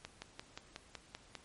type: slowing click train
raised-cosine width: 0.2 ms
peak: -26 dBFS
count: 8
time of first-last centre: 0.05-1.353 s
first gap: 170 ms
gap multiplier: 1.03
effects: pink hiss -62 dBFS RMS until 1.44 s + MP3 48 kbps